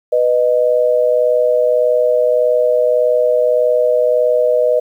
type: tone pair together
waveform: sine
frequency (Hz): 494.3 / 616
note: B4 / D#5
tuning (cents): +1 / -17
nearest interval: major third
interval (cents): 382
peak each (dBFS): -13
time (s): 0.12-4.8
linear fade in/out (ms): 10
effects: 8-bit